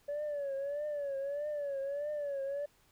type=tone with vibrato; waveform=sine; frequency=571 Hz; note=D5; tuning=49 cents flat; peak=-32 dBFS; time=0.08-2.66 s; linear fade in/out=10 ms; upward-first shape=triangle; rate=1.6 Hz; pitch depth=99 cents each way; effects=tanh soft clip ceiling -32 dBFS + pink hiss -68 dBFS RMS until 2.91 s